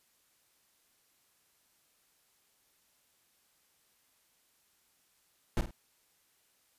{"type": "noise with echo", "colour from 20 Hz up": "brown", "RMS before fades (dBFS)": -28, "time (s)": [5.57, 5.61], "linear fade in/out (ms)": 0, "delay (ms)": 49, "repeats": 2, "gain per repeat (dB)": -10, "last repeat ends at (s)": 5.708, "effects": ["white hiss -71 dBFS RMS until 6.78 s", "resampled to 32000 Hz"]}